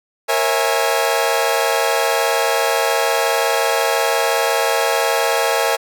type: chord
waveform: sawtooth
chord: A# half-diminished seventh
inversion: none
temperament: equal with one note detuned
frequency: 466.2 / 545.2 / 659.3 / 830.6 Hz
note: A#4 / C#5 / E5 / G#5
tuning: 0 / -29 / 0 / 0 cents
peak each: -17 dBFS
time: 0.28-5.77 s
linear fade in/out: 20 ms
effects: none